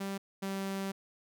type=tone pair in turn; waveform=sawtooth; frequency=196 / 194.53 Hz; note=G3 / G3; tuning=0 / -13 cents; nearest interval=unison; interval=13 cents; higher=first; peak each=-31 / -30 dBFS; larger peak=second; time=0-0.18 / 0.42-0.92 s; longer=second; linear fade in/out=10 ms; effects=none